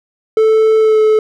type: tone with pitch glide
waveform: triangle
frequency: 439.2 to 432.7 Hz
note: A4 to A4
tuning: -3 to -29 cents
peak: -5 dBFS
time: 0.37-1.19 s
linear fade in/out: 2 ms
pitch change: -26 cents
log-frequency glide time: 0.78-1 s
effects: none